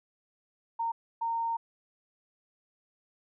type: tone bursts at uneven times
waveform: sine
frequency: 920 Hz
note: A#5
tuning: 23 cents flat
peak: -28 dBFS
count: 2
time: 0.79-0.92 / 1.21-1.57 s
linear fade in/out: 10 ms
effects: none